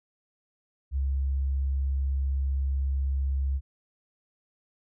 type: tone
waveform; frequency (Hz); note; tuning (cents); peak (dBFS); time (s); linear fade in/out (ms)
sine; 67.9; C#2; -35; -24; 0.91-3.61; 50
effects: none